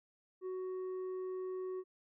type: tone with tanh clipping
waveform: triangle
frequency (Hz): 371.8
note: F#4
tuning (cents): +8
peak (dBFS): -39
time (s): 0.41-1.84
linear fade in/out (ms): 50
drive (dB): 9
effects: none